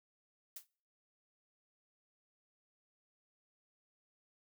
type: noise with exponential decay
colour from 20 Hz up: blue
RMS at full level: -42 dBFS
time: 0.56-0.67 s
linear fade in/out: 5 ms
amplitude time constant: 23 ms
effects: noise-tail reverb RT60 0.5 s tail -25 dB re dry